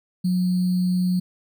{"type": "tone with sample-and-hold", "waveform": "sine", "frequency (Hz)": 181.4, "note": "F#3", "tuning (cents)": -34, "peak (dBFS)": -18, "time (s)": [0.24, 1.2], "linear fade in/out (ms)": 10, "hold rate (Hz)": 4410, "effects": []}